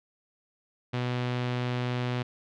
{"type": "tone with low-pass filter", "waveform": "sawtooth", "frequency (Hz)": 123.7, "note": "B2", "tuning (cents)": 3, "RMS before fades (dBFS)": -30, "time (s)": [0.93, 2.23], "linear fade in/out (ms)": 10, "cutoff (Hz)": 3400, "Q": 1.4, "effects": []}